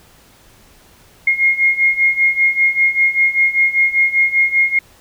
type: beating tone pair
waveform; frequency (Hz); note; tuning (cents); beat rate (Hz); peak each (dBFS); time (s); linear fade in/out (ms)
sine; 2140 / 2145.1; C7 / C7; +38 / +43; 5.1; -16 / -13; 1.27-4.79; 5
effects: pink hiss -48 dBFS RMS until 5 s